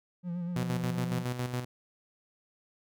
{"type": "tone with vibrato", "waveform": "triangle", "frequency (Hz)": 174.61, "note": "F3", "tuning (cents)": 0, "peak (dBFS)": -30, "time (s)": [0.23, 1.25], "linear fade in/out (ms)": 50, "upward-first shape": "sine", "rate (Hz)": 8.2, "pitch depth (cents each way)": 44}
{"type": "tone with tremolo", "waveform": "sawtooth", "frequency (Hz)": 124.1, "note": "B2", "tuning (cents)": 9, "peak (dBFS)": -26, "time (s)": [0.56, 1.65], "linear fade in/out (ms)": 5, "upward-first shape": "square", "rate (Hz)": 7.2, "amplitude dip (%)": 55}
{"effects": []}